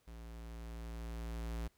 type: tone with level ramp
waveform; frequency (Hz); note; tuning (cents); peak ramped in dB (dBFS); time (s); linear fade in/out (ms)
square; 57; A#1; -38; -49 to -38; 0.07-1.68; 10
effects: pink hiss -74 dBFS RMS until 1.77 s